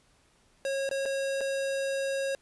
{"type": "tone with dropouts", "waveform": "square", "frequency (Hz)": 545, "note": "C#5", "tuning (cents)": -29, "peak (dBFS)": -29, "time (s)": [0.65, 2.35], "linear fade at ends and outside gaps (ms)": 1, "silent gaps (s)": [[0.891, 0.912], [1.055, 1.059], [1.408, 1.412]], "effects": ["pink hiss -65 dBFS RMS until 2.41 s", "resampled to 24000 Hz"]}